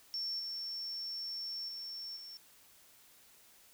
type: tone with level steps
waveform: sine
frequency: 5440 Hz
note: F8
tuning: 46 cents flat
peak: -35 / -38 / -41 / -46 dBFS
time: 0.14-2.37 s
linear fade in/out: 0 ms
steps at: 0.39 / 1.68 / 2.16 s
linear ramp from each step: 10 ms
effects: white hiss -62 dBFS RMS until 3.73 s